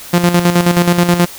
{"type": "tone with tremolo", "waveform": "sawtooth", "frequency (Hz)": 174.61, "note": "F3", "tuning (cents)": 0, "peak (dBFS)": -3, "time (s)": [0.13, 1.26], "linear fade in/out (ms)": 10, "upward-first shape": "square", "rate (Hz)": 9.4, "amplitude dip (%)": 60, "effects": ["white hiss -32 dBFS RMS until 1.38 s"]}